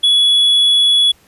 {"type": "tone", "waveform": "triangle", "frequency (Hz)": 3389, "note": "G#7", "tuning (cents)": 34, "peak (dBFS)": -7, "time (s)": [0.03, 1.12], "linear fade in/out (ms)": 10, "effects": ["pink hiss -51 dBFS RMS until 1.27 s", "resampled to 32000 Hz"]}